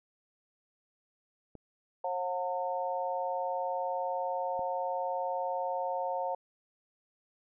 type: clicks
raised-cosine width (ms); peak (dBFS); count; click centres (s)
2; -33 / -34; 2; 1.553 / 4.593
type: harmonic tone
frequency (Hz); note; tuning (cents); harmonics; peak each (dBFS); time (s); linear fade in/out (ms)
180; F#3; -47; 3 / 4 / 5; -35 / -35 / -35; 2.04-6.35; 5
effects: none